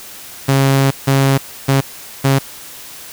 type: tone bursts at uneven times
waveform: sawtooth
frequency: 136.3 Hz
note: C#3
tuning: 29 cents flat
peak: -6 dBFS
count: 4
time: 0.48-0.91 / 1.07-1.38 / 1.68-1.81 / 2.24-2.39 s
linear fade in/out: 10 ms
effects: white hiss -34 dBFS RMS until 3.12 s